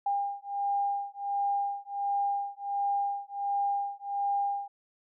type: beating tone pair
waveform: sine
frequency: 803 / 804.4 Hz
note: G5 / G5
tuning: +41 / +44 cents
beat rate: 1.4 Hz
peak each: -31 dBFS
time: 0.06-4.68 s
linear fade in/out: 5 ms
effects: none